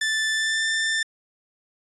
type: tone with pitch glide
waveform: sawtooth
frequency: 1760 to 1783.5 Hz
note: A6 to A6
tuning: 0 to +23 cents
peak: -18 dBFS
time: 0.01-1.03 s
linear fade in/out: 5 ms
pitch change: +23 cents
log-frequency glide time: 0.32-0.67 s
effects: resampled to 22050 Hz